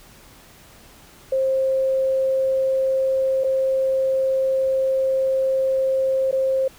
sine tone with dropouts, 530 Hz, C5, 22 cents sharp, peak -17 dBFS, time 1.32-6.68 s, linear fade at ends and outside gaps 5 ms, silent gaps 3.438-3.443 / 6.313-6.326 s, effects pink hiss -48 dBFS RMS until 6.78 s

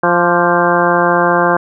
harmonic tone with a mistuned harmonic, 174.61 Hz, F3, in tune, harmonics 1 / 2 / 3 / 4 / 5 / 6 / 7 / 8 / 9, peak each -20 / -17 / -16 / -17 / -18 / -17 / -20 / -21 / -18 dBFS, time 0.03-1.57 s, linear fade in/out 5 ms, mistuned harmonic 7, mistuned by -59 cents, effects none

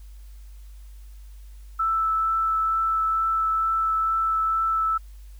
sine tone with vibrato, 1318.5 Hz, E6, in tune, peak -20 dBFS, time 1.79-4.98 s, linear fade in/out 10 ms, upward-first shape triangle, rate 2.2 Hz, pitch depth 9 cents each way, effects added 50 Hz sine -40 dBFS peak until 5.39 s + white hiss -60 dBFS RMS until 5.39 s

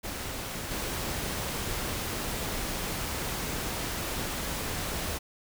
pink noise with level steps, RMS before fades -36 / -33 dBFS, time 0.03-5.19 s, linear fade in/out 20 ms, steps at 0.71 s, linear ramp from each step 2 ms, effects none

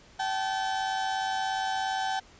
35% pulse tone pair together, 767.9 / 865 Hz, G5 / A5, -36 / -30 cents, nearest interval major second, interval 206 cents, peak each -27 / -32 dBFS, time 0.19-2.2 s, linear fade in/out 10 ms, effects pink hiss -55 dBFS RMS until 2.39 s + resampled to 16000 Hz

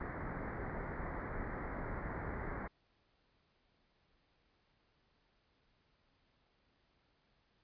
pink low-pass noise, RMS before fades -42 dBFS, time 0-2.68 s, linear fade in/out 10 ms, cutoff 2100 Hz, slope 96 dB/octave, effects pink hiss -75 dBFS RMS until 7.63 s + resampled to 11025 Hz

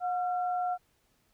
sine tone pair together, 722 / 1363 Hz, F#5 / F6, -43 / -43 cents, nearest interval major seventh, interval 1100 cents, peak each -28 / -40 dBFS, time 0-0.78 s, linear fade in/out 50 ms, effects pink hiss -71 dBFS RMS until 1.33 s

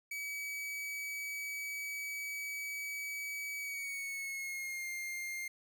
45% pulse tone with pitch glide, 2279 to 2114 Hz, C#7 to C7, +47 to +17 cents, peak -38 dBFS, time 0.11-5.48 s, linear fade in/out 5 ms, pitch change -130 cents, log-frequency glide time 3.58-4.88 s, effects none

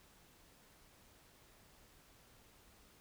silence, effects pink hiss -65 dBFS RMS until 3 s

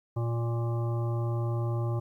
harmonic tone, 117.1 Hz, A#2, 8 cents sharp, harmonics 1 / 3 / 5 / 7 / 9 / 10, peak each -27 / -37 / -41 / -44 / -46 / -47 dBFS, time 0.16-2 s, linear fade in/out 10 ms, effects 11-bit

